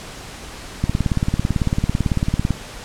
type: click train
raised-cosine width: 5 ms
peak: -5 dBFS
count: 31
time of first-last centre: 0.84-2.507 s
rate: 18 Hz
effects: pink hiss -35 dBFS RMS until 2.84 s + low-pass 9000 Hz 12 dB/octave